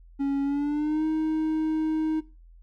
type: tone with pitch glide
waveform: triangle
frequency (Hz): 278 to 313.9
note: C#4 to D#4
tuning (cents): +5 to +15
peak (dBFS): -21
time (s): 0.19-2.21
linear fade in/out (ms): 20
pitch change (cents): +210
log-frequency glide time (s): 0.43-1.05
effects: noise-tail reverb RT60 0.3 s tail -19 dB re dry + added 42 Hz sine -48 dBFS peak until 2.62 s